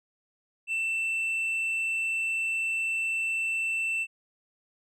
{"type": "tone with tanh clipping", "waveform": "sine", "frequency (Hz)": 2672, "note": "E7", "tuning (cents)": 23, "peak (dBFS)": -27, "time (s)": [0.67, 4.07], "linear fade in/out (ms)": 50, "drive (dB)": 3, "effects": []}